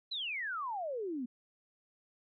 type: exponential sweep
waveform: sine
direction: down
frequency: 4126 to 233.1 Hz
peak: -35 dBFS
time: 0.11-1.26 s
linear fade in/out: 10 ms
effects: none